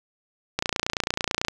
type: click train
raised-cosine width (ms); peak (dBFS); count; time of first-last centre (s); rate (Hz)
0.2; -6; 27; 0.59-1.483; 29.1
effects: none